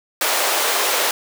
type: high-pass noise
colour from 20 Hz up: pink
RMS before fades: -19 dBFS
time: 0.21-1.11 s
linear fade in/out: 2 ms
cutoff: 460 Hz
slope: 24 dB/octave
effects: none